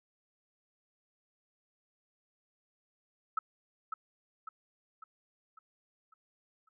sine tone with echo, 1300 Hz, E6, 24 cents flat, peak -27 dBFS, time 3.37-3.39 s, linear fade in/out 5 ms, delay 550 ms, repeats 6, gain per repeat -6 dB, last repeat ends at 6.69 s, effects none

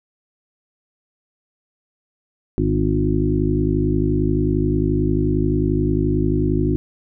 harmonic tone with a mistuned harmonic, 51.3 Hz, G#1, 21 cents flat, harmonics 1 / 2 / 3 / 5 / 6 / 7, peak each -23 / -23 / -23 / -23 / -23 / -23 dBFS, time 2.58-6.76 s, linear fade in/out 0 ms, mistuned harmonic 5, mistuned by -24 cents, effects none

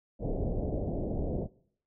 pink low-pass noise, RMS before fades -32 dBFS, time 0.19-1.48 s, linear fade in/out 50 ms, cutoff 660 Hz, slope 48 dB/octave, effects noise-tail reverb RT60 0.6 s tail -21 dB re dry

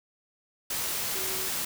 sine tone in noise, 377.8 Hz, F#4, 36 cents sharp, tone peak -40 dBFS, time 1.15-1.49 s, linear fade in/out 5 ms, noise white, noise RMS -31 dBFS, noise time 0.7-1.65 s, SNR -12 dB, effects none

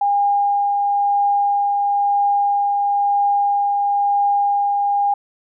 sine tone with tremolo, 810 Hz, G#5, 43 cents flat, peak -13 dBFS, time 0.01-5.14 s, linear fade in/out 5 ms, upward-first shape triangle, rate 1 Hz, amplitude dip 25%, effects none

